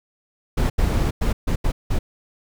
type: noise bursts at uneven times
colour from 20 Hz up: brown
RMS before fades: -19 dBFS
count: 6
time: 0.57-0.7 / 0.78-1.11 / 1.21-1.33 / 1.47-1.56 / 1.64-1.72 / 1.9-1.99 s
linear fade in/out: 10 ms
effects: none